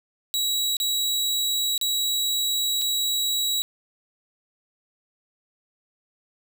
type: tone with dropouts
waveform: sawtooth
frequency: 3884 Hz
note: B7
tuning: 30 cents flat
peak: -19 dBFS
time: 0.34-3.62 s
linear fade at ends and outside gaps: 0 ms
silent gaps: 0.768-0.801 / 1.778-1.813 / 2.815-2.819 s
effects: none